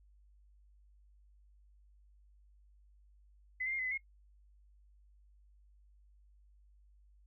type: tone with pitch steps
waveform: sine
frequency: 2024 / 2094 / 2126 / 2033 / 2017 / 2155 Hz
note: B6 / C7 / C7 / B6 / B6 / C#7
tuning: +42 / +1 / +27 / +50 / +36 / -49 cents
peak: -34 dBFS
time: 3.6-3.978 s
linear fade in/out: 10 ms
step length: 63 ms
effects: noise-tail reverb RT60 0.1 s tail -20 dB re dry + added 50 Hz sine -61 dBFS peak until 7.26 s